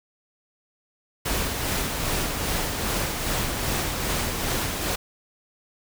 pink noise with tremolo, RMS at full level -25 dBFS, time 1.25-4.96 s, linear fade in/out 10 ms, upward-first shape sine, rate 2.5 Hz, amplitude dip 35%, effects none

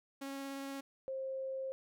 sawtooth tone with vibrato, 274.4 Hz, C#4, 17 cents flat, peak -37 dBFS, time 0.21-0.81 s, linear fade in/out 10 ms, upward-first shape triangle, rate 17 Hz, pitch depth 9 cents each way
sine tone, 531 Hz, C5, 25 cents sharp, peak -37 dBFS, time 1.08-1.72 s, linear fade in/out 0 ms
effects none

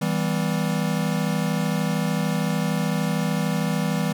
square chord, E minor, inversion none, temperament equal with one note detuned, 162.73 / 196 / 246.9 Hz, E3 / G3 / B3, -22 / 0 / 0 cents, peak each -25 / -26 / -30 dBFS, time 0.01-4.13 s, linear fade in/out 10 ms, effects none

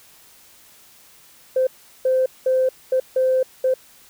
sine tone bursts at uneven times, 518 Hz, C5, 17 cents flat, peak -14 dBFS, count 6, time 1.56-1.67 / 2.05-2.26 / 2.46-2.69 / 2.92-3 / 3.16-3.43 / 3.64-3.74 s, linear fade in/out 5 ms, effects tanh soft clip ceiling -10 dBFS + white hiss -50 dBFS RMS until 4.09 s

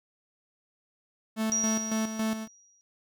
45% pulse tone with tremolo, 220 Hz, A3, in tune, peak -26 dBFS, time 1.36-2.48 s, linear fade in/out 50 ms, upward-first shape square, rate 3.6 Hz, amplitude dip 60%
sine tone with exponential decay, 5750 Hz, F8, 50 cents sharp, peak -23 dBFS, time 1.52-2.81 s, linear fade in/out 0 ms, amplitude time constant 280 ms
effects none

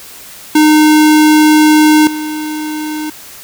square tone with level steps, 306.2 Hz, D#4, 28 cents flat, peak -5 / -18 dBFS, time 0.55-3.1 s, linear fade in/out 5 ms, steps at 2.07 s, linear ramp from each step 2 ms, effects white hiss -33 dBFS RMS until 3.43 s

